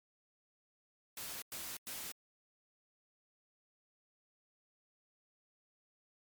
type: noise bursts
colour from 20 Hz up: white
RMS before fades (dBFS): -44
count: 3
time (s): 1.17-2.118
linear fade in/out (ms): 2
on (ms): 250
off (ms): 99
effects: MP3 96 kbps